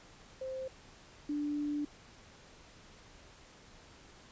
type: tone pair in turn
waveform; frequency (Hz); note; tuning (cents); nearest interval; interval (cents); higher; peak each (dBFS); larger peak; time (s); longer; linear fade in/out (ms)
sine; 523.3 / 293.7; C5 / D4; 0 / 0; minor seventh; 1000; first; -37 / -32; second; 0.41-0.68 / 1.29-1.85; second; 5
effects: pink hiss -57 dBFS RMS until 4.31 s + resampled to 16000 Hz